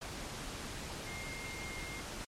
sine tone in noise, 2124 Hz, C7, 25 cents sharp, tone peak -45 dBFS, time 1.06-2.01 s, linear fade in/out 10 ms, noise pink, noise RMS -43 dBFS, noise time 0.01-2.25 s, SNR -5 dB, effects low-pass 9000 Hz 12 dB/octave + MP3 64 kbps

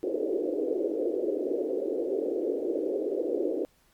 pink band-pass noise, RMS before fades -29 dBFS, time 0.03-3.65 s, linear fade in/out 0 ms, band 320 to 520 Hz, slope 48 dB/octave, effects pink hiss -65 dBFS RMS until 3.93 s + MP3 96 kbps

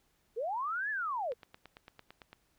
sine linear two-way sweep, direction up then down, 413.5 to 1769 to 440.1 Hz, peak -32 dBFS, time 0.36-1.34 s, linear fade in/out 20 ms, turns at 0.9 s
click train, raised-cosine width 0.3 ms, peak -33 dBFS, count 10, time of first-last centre 1.32-2.33 s, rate 8.91 Hz
effects pink hiss -73 dBFS RMS until 2.58 s

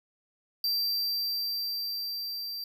square tone with level ramp, 4699 Hz, D8, in tune, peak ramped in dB -26 to -35 dBFS, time 0.64-2.64 s, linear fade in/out 2 ms, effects none

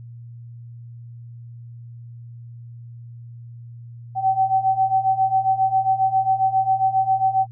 sine beating tone pair, 761 / 768.4 Hz, F#5 / G5, +48 / -35 cents, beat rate 7.4 Hz, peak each -21 / -18 dBFS, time 4.15-7.47 s, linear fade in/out 50 ms, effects added 118 Hz sine -36 dBFS peak until 7.51 s

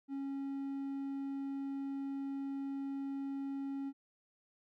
triangle tone, 274.9 Hz, C#4, 14 cents flat, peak -35 dBFS, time 0.08-3.93 s, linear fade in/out 50 ms, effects none

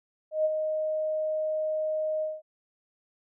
sine tone with ADSR envelope, 622 Hz, D#5, 1 cent flat, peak -20 dBFS, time 0.31-2.42 s, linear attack 140 ms, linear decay 32 ms, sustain -6 dB, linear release 200 ms, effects none

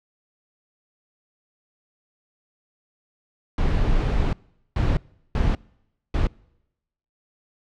brown noise bursts at uneven times, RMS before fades -20 dBFS, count 4, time 3.58-4.33 / 4.76-4.97 / 5.35-5.55 / 6.14-6.27 s, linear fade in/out 2 ms, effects noise-tail reverb RT60 0.9 s tail -26 dB re dry + low-pass 4000 Hz 12 dB/octave

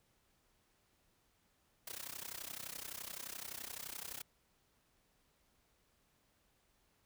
white noise with amplitude modulation, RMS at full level -43 dBFS, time 1.87-4.22 s, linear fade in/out 5 ms, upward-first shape sine, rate 31.7 Hz, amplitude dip 90%, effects pink hiss -75 dBFS RMS until 7.05 s

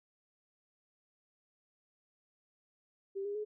sine tone with pitch steps, 392 / 407.2 / 423.1 Hz, G4 / G#4 / G#4, 0 / -34 / +32 cents, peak -35 dBFS, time 3.15-3.45 s, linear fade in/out 20 ms, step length 100 ms, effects none

